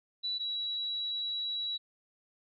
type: tone pair in turn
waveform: sine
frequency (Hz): 3951 / 3903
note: B7 / B7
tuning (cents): 0 / -21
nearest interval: unison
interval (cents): 21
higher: first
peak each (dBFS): -31 / -32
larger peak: first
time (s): 0.23-0.39 / 0.39-1.78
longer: second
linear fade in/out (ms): 20
effects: none